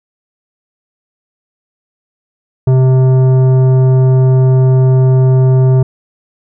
triangle tone with tanh clipping, 130 Hz, C3, 11 cents flat, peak -7 dBFS, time 2.67-5.83 s, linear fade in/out 5 ms, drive 16 dB, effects none

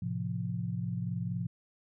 sine chord, F major, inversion first, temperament equal, 110 / 130.81 / 174.61 Hz, A2 / C3 / F3, 0 / 0 / 0 cents, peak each -36 / -37 / -35 dBFS, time 0.02-1.47 s, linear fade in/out 5 ms, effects none

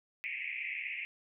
white band-pass noise, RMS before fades -39 dBFS, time 0.24-1.05 s, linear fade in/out 0 ms, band 2000 to 2600 Hz, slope 96 dB/octave, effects none

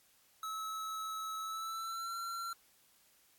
square tone with pitch glide, 1297 to 1363.8 Hz, E6 to F6, -28 to -42 cents, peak -39 dBFS, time 0.43-2.53 s, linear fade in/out 2 ms, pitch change +86 cents, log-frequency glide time 1.42-2.17 s, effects white hiss -68 dBFS RMS until 3.38 s + AAC 64 kbps

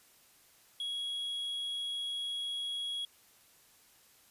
triangle tone, 3322 Hz, G#7, in tune, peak -33 dBFS, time 0.8-3.05 s, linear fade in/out 2 ms, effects white hiss -63 dBFS RMS until 4.3 s + resampled to 32000 Hz

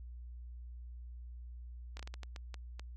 slowing click train, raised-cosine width 0.2 ms, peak -29 dBFS, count 9, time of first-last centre 1.97-2.795 s, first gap 24 ms, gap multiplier 1.4, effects added 60 Hz sine -45 dBFS peak until 2.96 s

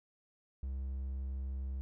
triangle tone, 66.4 Hz, C2, 26 cents sharp, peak -34 dBFS, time 0.63-1.81 s, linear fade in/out 0 ms, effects none

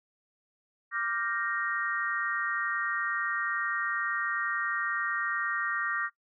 sine chord, G minor seventh, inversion second, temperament equal, 1174.7 / 1396.9 / 1568 / 1864.7 Hz, D6 / F6 / G6 / Bb6, 0 / 0 / 0 / 0 cents, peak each -34 / -35 / -36 / -33 dBFS, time 0.91-6.1 s, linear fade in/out 50 ms, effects noise-tail reverb RT60 0.1 s tail -17 dB re dry

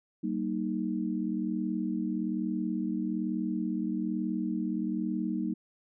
sine chord, Eb major, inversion first, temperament equal with one note detuned, 191.96 / 233.1 / 311.1 Hz, G3 / Bb3 / Eb4, -36 / 0 / 0 cents, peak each -33 dBFS, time 0.23-5.54 s, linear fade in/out 10 ms, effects none

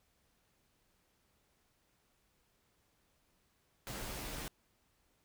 pink noise with comb filter, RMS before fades -43 dBFS, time 3.87-4.48 s, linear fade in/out 0 ms, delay 12 ms, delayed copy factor -0.6, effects pink hiss -75 dBFS RMS until 5.24 s

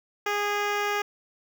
10% pulse tone with notch filter, 411.4 Hz, G#4, 16 cents flat, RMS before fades -27 dBFS, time 0.26-1.02 s, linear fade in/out 5 ms, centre 10000 Hz, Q 0.52, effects none

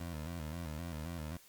20% pulse tone with vibrato, 81 Hz, E2, 30 cents flat, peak -35 dBFS, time 0-1.37 s, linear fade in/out 5 ms, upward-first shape square, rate 3.8 Hz, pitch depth 96 cents each way, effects white hiss -61 dBFS RMS until 1.48 s + Opus 48 kbps

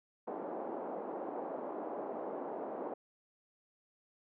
white band-pass noise, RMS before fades -41 dBFS, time 0.27-2.94 s, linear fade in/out 5 ms, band 260 to 790 Hz, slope 24 dB/octave, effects none

